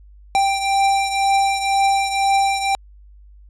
square beating tone pair, 786 / 788 Hz, G5 / G5, +4 / +9 cents, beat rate 2 Hz, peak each -17 / -23 dBFS, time 0.35-2.75 s, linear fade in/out 0 ms, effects added 50 Hz sine -42 dBFS peak until 3.49 s + resampled to 22050 Hz

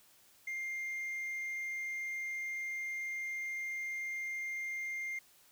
sine tone with tanh clipping, 2109 Hz, C7, 13 cents sharp, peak -37 dBFS, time 0.47-5.19 s, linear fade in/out 5 ms, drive 2 dB, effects white hiss -64 dBFS RMS until 5.51 s

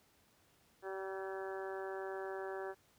harmonic tone with a mistuned harmonic, 192.1 Hz, G3, 35 cents flat, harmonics 2 / 3 / 4 / 5 / 6 / 7 / 8 / 9, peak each -42 / -48 / -48 / -53 / -55 / -55 / -53 / -53 dBFS, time 0.82-2.75 s, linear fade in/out 50 ms, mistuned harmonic 9, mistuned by -17 cents, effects pink hiss -70 dBFS RMS until 2.98 s + high-pass 60 Hz 12 dB/octave

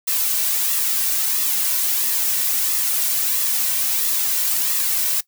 blue noise with flanger, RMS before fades -20 dBFS, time 0.07-5.21 s, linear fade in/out 10 ms, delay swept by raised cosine 1.3 to 2.4 ms, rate 1.5 Hz, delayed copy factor -0.5, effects noise-tail reverb RT60 0.1 s tail -19 dB re dry

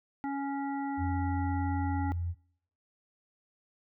harmonic tone, 278.1 Hz, C#4, 6 cents sharp, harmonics 1 / 3 / 5 / 7, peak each -33 / -36 / -46 / -48 dBFS, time 0.24-2.12 s, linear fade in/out 0 ms
sine tone with pitch glide, 86.8 to 86.05 Hz, F2 to F2, -10 to -25 cents, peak -30 dBFS, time 0.97-2.35 s, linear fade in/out 50 ms, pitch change -15 cents, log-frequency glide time 1.74-2.1 s
effects noise-tail reverb RT60 0.7 s tail -24 dB re dry

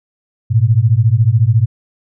sine beating tone pair, 106 / 120 Hz, G#2 / B2, +36 / -49 cents, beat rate 14 Hz, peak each -11 dBFS, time 0.5-1.66 s, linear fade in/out 20 ms, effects none

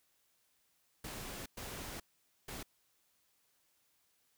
pink noise bursts at uneven times, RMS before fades -45 dBFS, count 3, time 1.04-1.46 / 1.57-2 / 2.48-2.63 s, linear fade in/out 5 ms, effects white hiss -75 dBFS RMS until 4.37 s

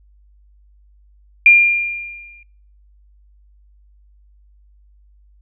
sine tone with exponential decay, 2400 Hz, D7, 37 cents sharp, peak -3 dBFS, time 1.46-2.43 s, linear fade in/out 2 ms, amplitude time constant 210 ms, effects noise-tail reverb RT60 0.6 s tail -25 dB re dry + added 50 Hz sine -48 dBFS peak until 5.41 s

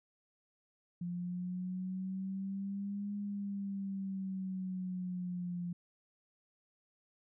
sine exponential two-way sweep, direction up then down, 174.3 to 204.4 to 174.3 Hz, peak -36 dBFS, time 1.01-5.73 s, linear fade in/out 5 ms, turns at 3.15 s, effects none

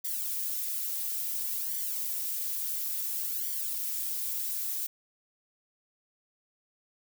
violet noise with flanger, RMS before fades -33 dBFS, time 0.04-4.87 s, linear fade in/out 10 ms, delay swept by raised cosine 0.75 to 4.25 ms, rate 0.58 Hz, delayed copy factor -0.95, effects none

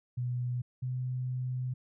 sine tone pair in turn, 123.47 / 126.94 Hz, B2 / B2, 0 / +48 cents, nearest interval unison, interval 48 cents, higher second, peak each -30 / -31 dBFS, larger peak first, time 0.17-0.62 / 0.82-1.74 s, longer second, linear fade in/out 10 ms, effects none

